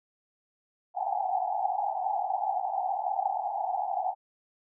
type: band-pass noise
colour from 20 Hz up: white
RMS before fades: -30 dBFS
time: 0.94-4.15 s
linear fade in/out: 50 ms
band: 720 to 830 Hz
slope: 96 dB/octave
effects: none